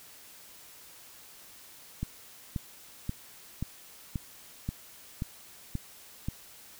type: click train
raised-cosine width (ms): 5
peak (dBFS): -19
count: 9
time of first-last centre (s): 2.03-6.285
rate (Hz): 1.88
effects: white hiss -52 dBFS RMS until 6.79 s